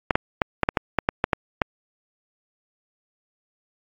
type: clicks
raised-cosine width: 0.5 ms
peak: -3 dBFS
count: 11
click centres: 0.108 / 0.155 / 0.418 / 0.633 / 0.689 / 0.772 / 0.987 / 1.089 / 1.241 / 1.332 / 1.618 s
effects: AAC 48 kbps